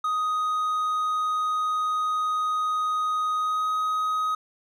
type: tone with pitch glide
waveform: triangle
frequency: 1249 to 1258.4 Hz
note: D#6 to D#6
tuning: +6 to +19 cents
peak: -21 dBFS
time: 0.04-4.35 s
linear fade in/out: 5 ms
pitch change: +13 cents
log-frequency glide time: 3.37-3.69 s
effects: none